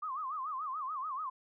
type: tone with vibrato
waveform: sine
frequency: 1145 Hz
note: D6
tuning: 44 cents flat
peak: -35 dBFS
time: 0.02-1.3 s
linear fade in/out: 10 ms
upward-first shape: sine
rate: 6.9 Hz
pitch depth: 190 cents each way
effects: none